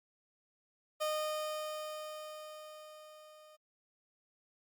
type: tone with level ramp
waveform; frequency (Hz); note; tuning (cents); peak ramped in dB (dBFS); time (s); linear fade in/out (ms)
30% pulse; 614; D#5; -23; -29 to -54; 1-3.57; 20
effects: Opus 48 kbps